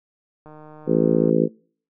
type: click train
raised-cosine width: 1 ms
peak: -30 dBFS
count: 129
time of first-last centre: 0.46-1.297 s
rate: 153 Hz
type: harmonic tone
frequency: 55.4 Hz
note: A1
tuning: 13 cents sharp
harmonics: 3 / 4 / 5 / 6 / 7 / 8 / 9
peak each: -23 / -23 / -23 / -23 / -23 / -23 / -23 dBFS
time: 0.86-1.49 s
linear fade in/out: 50 ms
effects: noise-tail reverb RT60 0.5 s tail -26 dB re dry